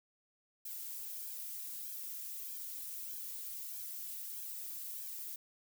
violet noise with flanger, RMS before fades -44 dBFS, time 0.65-5.36 s, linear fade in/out 5 ms, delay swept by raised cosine 1.2 to 3 ms, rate 1.6 Hz, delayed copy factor +0.75, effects none

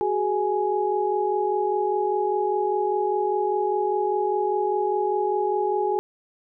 sine tone cluster, 375.8 / 420.8 / 834 Hz, F#4 / G#4 / G#5, +27 / +23 / +7 cents, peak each -25 dBFS, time 0.01-5.99 s, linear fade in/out 0 ms, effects none

